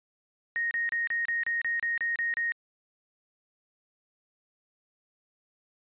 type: tone bursts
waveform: sine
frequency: 1864.7 Hz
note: A#6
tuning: in tune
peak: -26 dBFS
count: 11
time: 0.56-2.52 s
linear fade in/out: 0 ms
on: 150 ms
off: 31 ms
effects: resampled to 8000 Hz